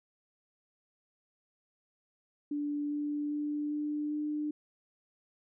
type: tone with pitch steps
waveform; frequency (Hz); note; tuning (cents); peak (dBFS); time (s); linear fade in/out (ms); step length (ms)
sine; 292 / 293.9 / 295.7 / 297.6 / 299.5; D4 / D4 / D4 / D4 / D4; -10 / +1 / +12 / +23 / +34; -31; 2.51-4.51; 5; 400
effects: none